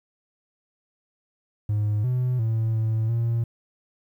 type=tone with pitch steps; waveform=triangle; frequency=105.1 / 125.9 / 112.1 / 110.9 / 116.2 Hz; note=G#2 / B2 / A2 / A2 / A#2; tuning=+21 / +34 / +33 / +14 / -5 cents; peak=-18 dBFS; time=1.69-3.44 s; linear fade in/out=5 ms; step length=350 ms; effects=tanh soft clip ceiling -15 dBFS + 10-bit